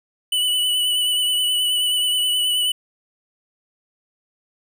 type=tone with vibrato; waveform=square; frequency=2973 Hz; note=F#7; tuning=8 cents sharp; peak=-18 dBFS; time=0.32-2.72 s; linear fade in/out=5 ms; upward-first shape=triangle; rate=9.4 Hz; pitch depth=32 cents each way; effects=none

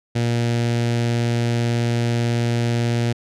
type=tone with notch filter; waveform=sawtooth; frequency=118.2 Hz; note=A#2; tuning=24 cents sharp; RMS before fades=-20 dBFS; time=0.15-3.13 s; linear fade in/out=10 ms; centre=1100 Hz; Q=1.4; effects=low-pass 7000 Hz 12 dB/octave

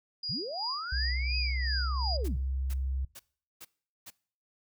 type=tone with tremolo; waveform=sine; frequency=4871 Hz; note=D#8; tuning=38 cents flat; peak=-31 dBFS; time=0.23-2.17 s; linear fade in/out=5 ms; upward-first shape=sine; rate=2.8 Hz; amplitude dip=75%
type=linear two-way sweep; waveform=sine; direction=up then down; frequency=88.4 to 2558 to 88.4 Hz; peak=-35 dBFS; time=0.29-2.37 s; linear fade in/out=5 ms; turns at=1.37 s
type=tone with pitch glide; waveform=sine; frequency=63.5 to 66.2 Hz; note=B1 to C2; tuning=+49 to +21 cents; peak=-29 dBFS; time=0.92-3.05 s; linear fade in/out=5 ms; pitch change=+72 cents; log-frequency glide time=1.43-2.23 s
type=noise bursts; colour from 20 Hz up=white; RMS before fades=-46 dBFS; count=5; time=2.24-4.105 s; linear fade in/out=10 ms; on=45 ms; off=410 ms
effects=noise-tail reverb RT60 0.5 s tail -22 dB re dry

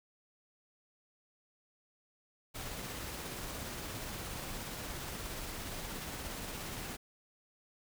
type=noise with tremolo; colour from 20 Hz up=pink; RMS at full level=-41 dBFS; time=2.54-6.97 s; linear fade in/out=20 ms; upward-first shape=triangle; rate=17 Hz; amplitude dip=25%; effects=none

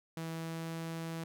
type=tone with pitch glide; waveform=sawtooth; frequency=163.3 to 164.25 Hz; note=E3 to E3; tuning=-16 to -6 cents; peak=-34 dBFS; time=0.17-1.24 s; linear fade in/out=2 ms; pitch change=+10 cents; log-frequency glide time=0.33-0.74 s; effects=none

